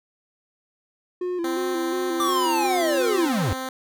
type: tone with vibrato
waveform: triangle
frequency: 349.2 Hz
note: F4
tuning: in tune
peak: -22 dBFS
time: 1.21-3.26 s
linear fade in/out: 5 ms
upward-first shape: square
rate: 2.8 Hz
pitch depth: 54 cents each way
type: tone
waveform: 10% pulse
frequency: 260.8 Hz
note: C4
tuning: 5 cents flat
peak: -20 dBFS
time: 1.44-3.69 s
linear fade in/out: 2 ms
type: linear sweep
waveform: square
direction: down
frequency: 1190 to 75.6 Hz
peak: -22 dBFS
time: 2.2-3.53 s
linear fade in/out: 0 ms
effects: none